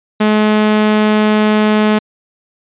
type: tone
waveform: sawtooth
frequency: 213.2 Hz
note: G#3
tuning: 46 cents sharp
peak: -5 dBFS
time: 0.2-1.99 s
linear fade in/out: 10 ms
effects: resampled to 8000 Hz